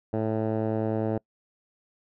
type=tone with low-pass filter; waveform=10% pulse; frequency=110 Hz; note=A2; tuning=in tune; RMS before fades=-27 dBFS; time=0.13-1.18 s; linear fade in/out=5 ms; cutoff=700 Hz; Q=1.1; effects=noise-tail reverb RT60 0.1 s tail -26 dB re dry